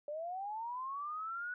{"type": "linear sweep", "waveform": "sine", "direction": "up", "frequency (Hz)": [575, 1484], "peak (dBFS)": -38, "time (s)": [0.08, 1.54], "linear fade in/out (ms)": 2, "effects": []}